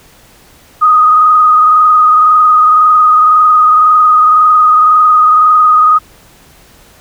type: tone with frequency modulation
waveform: sine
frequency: 1244.5 Hz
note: D#6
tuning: in tune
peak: -3 dBFS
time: 0.81-5.99 s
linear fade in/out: 20 ms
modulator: 21.9 Hz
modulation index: 1.1
effects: pink hiss -42 dBFS RMS until 7 s